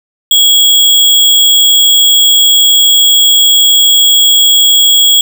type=tone with sample-and-hold; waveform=sine; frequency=3329 Hz; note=G#7; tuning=3 cents sharp; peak=-3 dBFS; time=0.31-5.21 s; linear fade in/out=2 ms; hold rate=11025 Hz; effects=none